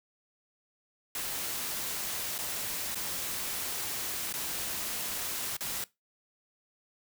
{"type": "noise with dropouts", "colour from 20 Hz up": "white", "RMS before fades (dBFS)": -35, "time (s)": [1.15, 5.84], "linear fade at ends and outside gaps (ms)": 2, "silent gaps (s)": [[2.381, 2.387], [2.947, 2.955], [4.327, 4.338], [5.568, 5.607]], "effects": ["noise-tail reverb RT60 0.2 s tail -20 dB re dry"]}